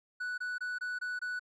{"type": "tone bursts", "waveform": "triangle", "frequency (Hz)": 1481, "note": "F#6", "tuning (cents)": 1, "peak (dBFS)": -32, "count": 6, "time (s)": [0.2, 1.395], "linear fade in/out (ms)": 10, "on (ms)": 180, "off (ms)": 23, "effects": ["resampled to 22050 Hz"]}